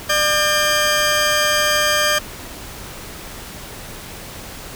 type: tone pair together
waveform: 15% pulse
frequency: 600 / 1598 Hz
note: D5 / G6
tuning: +37 / +33 cents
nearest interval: octave + perfect fourth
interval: 1696 cents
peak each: -11 dBFS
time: 0.09-2.19 s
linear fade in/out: 10 ms
effects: pink hiss -34 dBFS RMS until 4.75 s